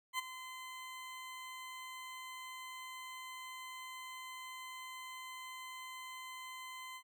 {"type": "tone with ADSR envelope", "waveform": "20% pulse", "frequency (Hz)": 1029, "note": "C6", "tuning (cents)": -29, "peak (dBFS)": -28, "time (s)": [0.13, 7.03], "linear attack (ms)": 58, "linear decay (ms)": 15, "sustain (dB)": -13, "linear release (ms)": 70, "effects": []}